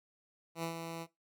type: tone with ADSR envelope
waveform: 10% pulse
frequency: 165.7 Hz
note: E3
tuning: 9 cents sharp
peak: -26 dBFS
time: 0.55-1.07 s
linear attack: 83 ms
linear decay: 100 ms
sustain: -6 dB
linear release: 50 ms
effects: noise-tail reverb RT60 0.2 s tail -19 dB re dry